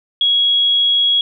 sine tone, 3322 Hz, G#7, in tune, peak -11 dBFS, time 0.21-1.21 s, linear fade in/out 2 ms, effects none

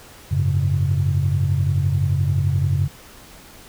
sine chord, F# suspended second, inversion none, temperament just, 92.5 / 104.06 / 138.75 Hz, F#2 / G#2 / C#3, 0 / +4 / +2 cents, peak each -19 / -23 / -19 dBFS, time 0.31-2.88 s, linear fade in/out 10 ms, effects tanh soft clip ceiling -9 dBFS + pink hiss -44 dBFS RMS until 3.68 s

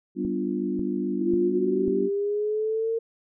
sine chord, G dominant seventh, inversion none, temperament equal with one note detuned, 194.08 / 246.9 / 293.7 / 349.2 Hz, G3 / B3 / D4 / F4, -17 / 0 / 0 / 0 cents, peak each -30 dBFS, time 0.15-2.1 s, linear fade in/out 50 ms
click train, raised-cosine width 3 ms, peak -22 dBFS, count 4, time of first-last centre 0.25-1.88 s, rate 1.84 Hz
sine linear sweep, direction up, 337.5 to 458.1 Hz, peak -23 dBFS, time 1.21-2.99 s, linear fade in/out 10 ms
effects none

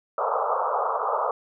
white band-pass noise, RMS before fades -25 dBFS, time 0.18-1.31 s, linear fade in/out 2 ms, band 440 to 1300 Hz, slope 96 dB/octave, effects none

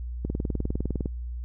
click train, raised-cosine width 3 ms, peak -16 dBFS, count 17, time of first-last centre 0.25-1.058 s, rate 19.8 Hz, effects added 60 Hz sine -31 dBFS peak until 1.44 s

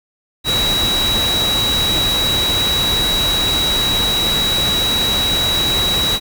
sine tone in noise, 3880 Hz, B7, 31 cents flat, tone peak -15 dBFS, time 0.44-6.2 s, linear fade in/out 50 ms, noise pink, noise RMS -21 dBFS, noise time 0.44-6.2 s, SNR +3 dB, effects none

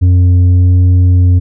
sine tone with tanh clipping, 90.1 Hz, F#2, 45 cents flat, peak -5 dBFS, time 0.01-1.4 s, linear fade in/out 20 ms, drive 5 dB, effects none

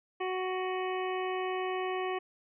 harmonic tone with a mistuned harmonic, 371.4 Hz, F#4, 7 cents sharp, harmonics 1 / 2 / 3 / 5 / 6 / 7 / 8, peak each -33 / -37 / -39 / -43 / -46 / -46 / -47 dBFS, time 0.2-2.19 s, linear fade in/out 10 ms, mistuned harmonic 7, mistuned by -43 cents, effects none

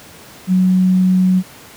sine tone, 185 Hz, F#3, in tune, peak -9 dBFS, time 0.47-1.43 s, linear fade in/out 50 ms, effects pink hiss -39 dBFS RMS until 1.76 s + high-pass 100 Hz 12 dB/octave

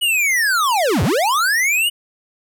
square linear two-way sweep, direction down then up, 2960 to 73.42 to 2960 Hz, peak -15 dBFS, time 0.01-1.9 s, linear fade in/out 20 ms, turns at 1.03 s, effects none

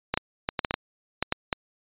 clicks, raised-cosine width 0.3 ms, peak -8 dBFS, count 10, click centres 0.14 / 0.175 / 0.489 / 0.592 / 0.648 / 0.709 / 0.741 / 1.226 / 1.324 / 1.528 s, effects resampled to 8000 Hz

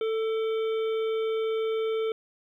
harmonic tone with a mistuned harmonic, 443 Hz, A4, 12 cents sharp, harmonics 1 / 3 / 5 / 7 / 8, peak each -25 / -40 / -44 / -46 / -48 dBFS, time 0.01-2.12 s, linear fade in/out 2 ms, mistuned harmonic 5, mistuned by +44 cents, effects 11-bit

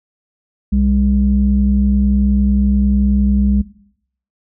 sine tone pair together, 63.8 / 202.6 Hz, C2 / G#3, -43 / -43 cents, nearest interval octave + minor sixth, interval 2000 cents, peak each -13 dBFS, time 0.72-3.62 s, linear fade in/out 10 ms, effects noise-tail reverb RT60 0.7 s tail -19 dB re dry + tanh soft clip ceiling -3 dBFS

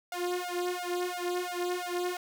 sawtooth tone with flanger, 356.3 Hz, F4, 35 cents sharp, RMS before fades -33 dBFS, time 0.12-2.17 s, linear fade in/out 2 ms, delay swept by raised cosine 1.4 to 3.1 ms, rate 2.9 Hz, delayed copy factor +1, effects none

